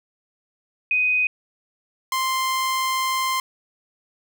sine / sawtooth tone pair in turn, 2500 / 1046.6 Hz, D#7 / C6, +8 / 0 cents, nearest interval octave + minor third, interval 1508 cents, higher first, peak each -17 dBFS, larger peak neither, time 0.91-1.27 / 2.12-3.4 s, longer second, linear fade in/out 2 ms, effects none

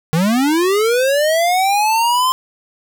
square linear sweep, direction up, 151.6 to 1046.5 Hz, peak -13 dBFS, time 0.13-2.32 s, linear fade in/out 0 ms, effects none

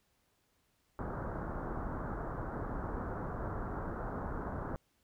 pink low-pass noise, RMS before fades -39 dBFS, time 0.99-4.76 s, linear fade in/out 0 ms, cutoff 1500 Hz, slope 48 dB/octave, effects pink hiss -75 dBFS RMS until 5.03 s

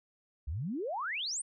sine exponential sweep, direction up, 63 to 9460 Hz, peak -33 dBFS, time 0.47-1.42 s, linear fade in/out 10 ms, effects none

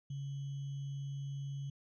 sine tone with sample-and-hold, 139 Hz, C#3, 5 cents sharp, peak -38 dBFS, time 0.1-1.7 s, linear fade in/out 5 ms, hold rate 3150 Hz, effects resampled to 16000 Hz

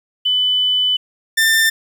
sine / sawtooth tone pair in turn, 3000 / 1791.6 Hz, F#7 / A6, +23 / +31 cents, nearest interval major sixth, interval 892 cents, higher first, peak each -13 / -8 dBFS, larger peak second, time 0.25-0.97 / 1.37-1.7 s, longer first, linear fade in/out 10 ms, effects 8-bit

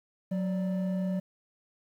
triangle tone pair together, 184.24 / 587.3 Hz, F#3 / D5, -7 / 0 cents, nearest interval octave + minor sixth, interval 2007 cents, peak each -25 / -35 dBFS, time 0.31-1.2 s, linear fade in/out 10 ms, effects tanh soft clip ceiling -22 dBFS + 10-bit

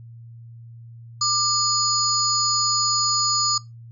sine tone cluster, 1196 / 4399 / 4969 / 6750 Hz, D6 / C#8 / D#8 / G#8, +31 / -14 / -3 / +27 cents, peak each -24 dBFS, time 1.21-3.58 s, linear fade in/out 5 ms, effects noise-tail reverb RT60 0.2 s tail -21 dB re dry + added 116 Hz sine -39 dBFS peak until 3.91 s

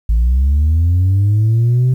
sine linear sweep, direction up, 53.2 to 129.8 Hz, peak -7 dBFS, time 0.09-1.94 s, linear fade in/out 5 ms, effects tanh soft clip ceiling -8 dBFS + 8-bit

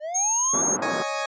triangle linear sweep, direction up, 587.3 to 1200 Hz, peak -26 dBFS, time 0-0.64 s, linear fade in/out 50 ms
sine tone, 6480 Hz, G#8, 43 cents flat, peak -20 dBFS, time 0.14-0.77 s, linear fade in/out 20 ms
pink band-pass noise, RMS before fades -29 dBFS, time 0.53-1.03 s, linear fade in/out 10 ms, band 190 to 1300 Hz, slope 24 dB/octave
20% pulse chord, C# suspended second, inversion none, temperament equal, 554.4 / 622.3 / 830.6 Hz, C#5 / D#5 / G#5, 0 / 0 / 0 cents, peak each -25 dBFS, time 0.82-1.26 s, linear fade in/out 5 ms
effects resampled to 16000 Hz

